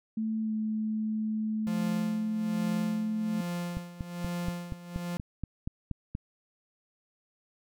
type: tone with pitch glide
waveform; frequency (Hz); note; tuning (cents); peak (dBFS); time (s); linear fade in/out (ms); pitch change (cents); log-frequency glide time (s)
sine; 220 to 217; A3 to A3; 0 to -24; -28; 0.17-3.41; 5; -24; 0.42-0.52
type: tone with tremolo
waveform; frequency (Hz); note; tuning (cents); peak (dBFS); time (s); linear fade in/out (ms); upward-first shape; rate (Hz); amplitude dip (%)
45% pulse; 174.5; F3; -1; -31; 1.67-5.17; 0; sine; 1.2; 80
type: click train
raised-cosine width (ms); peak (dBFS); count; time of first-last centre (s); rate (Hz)
5; -21; 11; 3.77-6.151; 4.2
effects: none